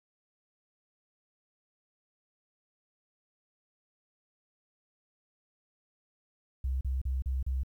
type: tone bursts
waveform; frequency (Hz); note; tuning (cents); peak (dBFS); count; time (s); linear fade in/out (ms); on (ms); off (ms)
sine; 65.41; C2; 0; -28; 5; 6.64-7.634; 5; 170; 36
effects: 11-bit